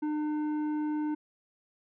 sine tone with tanh clipping, 302.3 Hz, D#4, 50 cents flat, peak -30 dBFS, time 0.02-1.15 s, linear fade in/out 10 ms, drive 9 dB, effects none

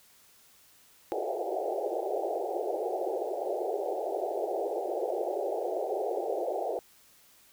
pink band-pass noise, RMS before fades -32 dBFS, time 1.12-6.79 s, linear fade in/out 0 ms, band 350 to 800 Hz, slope 96 dB/octave, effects white hiss -60 dBFS RMS until 7.52 s

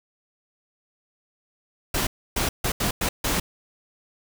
pink noise bursts at uneven times, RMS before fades -24 dBFS, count 6, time 1.94-2.07 / 2.36-2.49 / 2.64-2.72 / 2.8-2.91 / 3.01-3.09 / 3.24-3.4 s, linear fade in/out 5 ms, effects none

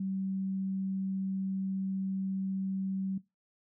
sine tone, 191.8 Hz, G3, 37 cents flat, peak -31 dBFS, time 0-3.18 s, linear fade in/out 5 ms, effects noise-tail reverb RT60 0.2 s tail -18 dB re dry

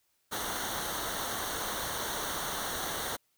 pink noise with comb filter, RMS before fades -35 dBFS, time 0.31-3.17 s, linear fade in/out 20 ms, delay 0.4 ms, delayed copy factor -0.75, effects white hiss -74 dBFS RMS until 3.37 s

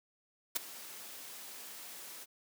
white noise with ADSR envelope, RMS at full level -30 dBFS, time 0.55-2.26 s, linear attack 14 ms, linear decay 12 ms, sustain -18 dB, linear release 33 ms, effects high-pass 200 Hz 12 dB/octave

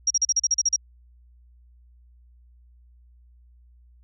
sine tone bursts, 5640 Hz, F8, 16 cents sharp, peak -17 dBFS, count 10, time 0.07-0.762 s, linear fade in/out 5 ms, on 35 ms, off 38 ms, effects added 60 Hz sine -51 dBFS peak until 4.03 s

